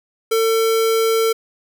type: tone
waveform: square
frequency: 450 Hz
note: A4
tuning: 39 cents sharp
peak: -15 dBFS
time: 0.31-1.33 s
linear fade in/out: 10 ms
effects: none